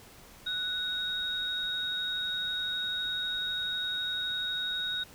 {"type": "tone pair together", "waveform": "sine", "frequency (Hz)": [1480, 3766], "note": ["F#6", "A#7"], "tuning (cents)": [0, 17], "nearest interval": "octave + major third", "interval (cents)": 1617, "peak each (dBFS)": [-36, -31], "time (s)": [0.46, 5.04], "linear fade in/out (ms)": 10, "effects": ["pink hiss -53 dBFS RMS until 5.14 s"]}